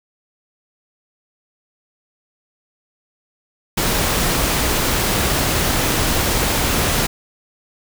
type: noise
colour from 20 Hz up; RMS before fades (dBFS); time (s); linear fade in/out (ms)
pink; -18; 3.77-7.07; 10
effects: none